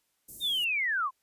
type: band-stop noise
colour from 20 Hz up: white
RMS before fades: -44 dBFS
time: 0.28-0.65 s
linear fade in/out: 10 ms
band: 420 to 7700 Hz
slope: 24 dB/octave
type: linear sweep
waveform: sine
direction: down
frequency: 3723 to 992 Hz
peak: -26 dBFS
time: 0.4-1.11 s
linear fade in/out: 50 ms
effects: white hiss -75 dBFS RMS until 1.22 s + resampled to 32000 Hz